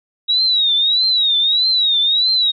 sine tone with vibrato, 3820 Hz, A#7, 42 cents sharp, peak -12 dBFS, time 0.28-2.52 s, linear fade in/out 20 ms, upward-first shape triangle, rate 1.6 Hz, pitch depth 150 cents each way, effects none

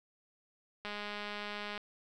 click train, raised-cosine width 0.3 ms, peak -25 dBFS, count 193, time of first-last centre 0.85-1.778 s, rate 207 Hz, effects none

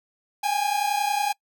45% pulse tone pair together, 803.2 / 834 Hz, G5 / G#5, +42 / +7 cents, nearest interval minor second, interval 65 cents, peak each -25 dBFS, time 0.43-1.33 s, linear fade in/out 10 ms, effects noise-tail reverb RT60 0.1 s tail -25 dB re dry

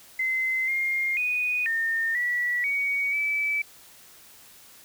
sine tone with pitch steps, 2059 / 2123 / 2479 / 1821 / 1946 / 2246 / 2305 Hz, C7 / C7 / D#7 / A#6 / B6 / C#7 / D7, -28 / +25 / -7 / -41 / -26 / +22 / -33 cents, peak -23 dBFS, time 0.19-3.62 s, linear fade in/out 5 ms, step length 490 ms, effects white hiss -51 dBFS RMS until 4.84 s

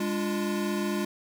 square chord, D diminished, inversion second, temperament equal with one note detuned, 204.4 / 293.7 / 349.2 Hz, Ab3 / D4 / F4, -27 / 0 / 0 cents, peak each -30 / -36 / -32 dBFS, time 0-1.05 s, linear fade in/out 5 ms, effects none

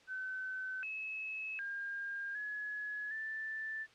sine tone with pitch steps, 1523 / 2586 / 1609 / 1692 / 1764 Hz, F#6 / E7 / G6 / G#6 / A6, +50 / -34 / +45 / +32 / +4 cents, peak -38 dBFS, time 0.07-3.87 s, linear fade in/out 50 ms, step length 760 ms, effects white hiss -63 dBFS RMS until 3.94 s + low-pass 4000 Hz 12 dB/octave

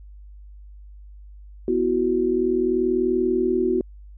sine chord, B suspended fourth, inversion none, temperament equal, 246.9 / 329.6 / 370 Hz, B3 / E4 / F#4, 0 / 0 / 0 cents, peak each -25 / -25 / -20 dBFS, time 1.68-3.81 s, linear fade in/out 2 ms, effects added 50 Hz sine -40 dBFS peak until 4.17 s

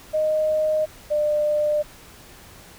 sine tone pair in turn, 619 / 598.6 Hz, D#5 / D5, -9 / +33 cents, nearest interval minor second, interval 58 cents, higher first, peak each -18 dBFS, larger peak neither, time 0.13-0.86 / 1.1-1.83 s, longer neither, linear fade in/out 20 ms, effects pink hiss -46 dBFS RMS until 2.78 s

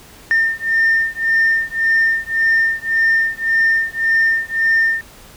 sine beating tone pair, 1808 / 1809.8 Hz, A6 / A6, +47 / +48 cents, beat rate 1.8 Hz, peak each -15 dBFS, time 0.31-5.01 s, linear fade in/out 0 ms, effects tanh soft clip ceiling -8 dBFS + pink hiss -42 dBFS RMS until 5.36 s

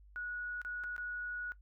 sine tone with dropouts, 1461 Hz, F#6, 22 cents flat, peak -38 dBFS, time 0.16-1.52 s, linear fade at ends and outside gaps 0 ms, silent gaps 0.616-0.649 / 0.837-0.841 / 0.964-0.98 s, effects noise-tail reverb RT60 0.1 s tail -17 dB re dry + added 50 Hz sine -56 dBFS peak until 1.61 s

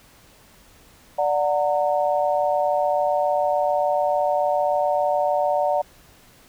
sine chord, D augmented, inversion none, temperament just, 587.3 / 734.2 / 917.7 Hz, D5 / F#5 / A#5, 0 / -14 / -27 cents, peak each -21 / -22 / -26 dBFS, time 1.18-5.82 s, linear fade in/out 10 ms, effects pink hiss -52 dBFS RMS until 6.48 s

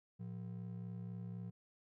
triangle ring-modulated tone, 145.4 Hz, D3, 17 cents flat, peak -38 dBFS, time 0.19-1.51 s, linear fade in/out 20 ms, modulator 32 Hz, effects none

